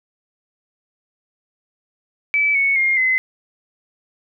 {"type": "tone with pitch steps", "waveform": "sine", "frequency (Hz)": [2304, 2214, 2127, 2044], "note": ["D7", "C#7", "C7", "C7"], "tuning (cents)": [-34, -3, 28, -41], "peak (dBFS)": -14, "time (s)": [2.34, 3.18], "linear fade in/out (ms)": 0, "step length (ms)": 210, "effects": []}